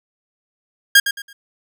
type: tone with echo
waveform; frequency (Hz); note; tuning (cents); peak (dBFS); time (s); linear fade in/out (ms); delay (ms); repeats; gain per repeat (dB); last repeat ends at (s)
sawtooth; 1622; G#6; -41; -3; 0.95-1; 5; 110; 3; -11; 1.33
effects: none